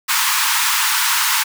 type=high-pass noise; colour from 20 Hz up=pink; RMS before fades=-17 dBFS; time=0.08-1.44 s; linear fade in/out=20 ms; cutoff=880 Hz; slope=96 dB/octave; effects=none